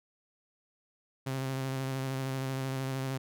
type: tone with vibrato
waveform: sawtooth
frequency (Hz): 133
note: C3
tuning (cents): +29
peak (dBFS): -28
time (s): 1.26-3.18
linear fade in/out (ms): 10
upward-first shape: square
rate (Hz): 13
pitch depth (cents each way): 21
effects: none